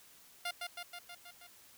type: tone with echo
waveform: 10% pulse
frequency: 702 Hz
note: F5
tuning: 9 cents sharp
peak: -27 dBFS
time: 0.45-0.51 s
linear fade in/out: 5 ms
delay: 160 ms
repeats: 6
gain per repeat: -3 dB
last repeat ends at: 1.47 s
effects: white hiss -60 dBFS RMS until 1.77 s